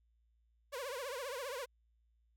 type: tone with vibrato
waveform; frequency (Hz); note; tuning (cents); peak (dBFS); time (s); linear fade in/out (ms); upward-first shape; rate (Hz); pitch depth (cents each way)
sawtooth; 523.3; C5; 0; -36; 0.72-1.66; 20; triangle; 15; 210
effects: added 57 Hz sine -70 dBFS peak until 2.36 s